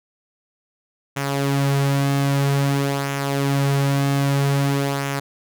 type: tone with flanger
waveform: sawtooth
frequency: 139.4 Hz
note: C#3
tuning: 10 cents sharp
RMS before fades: -20 dBFS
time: 1.16-5.2 s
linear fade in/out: 10 ms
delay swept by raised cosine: 0.22 to 5.12 ms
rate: 0.51 Hz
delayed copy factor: -0.5
effects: none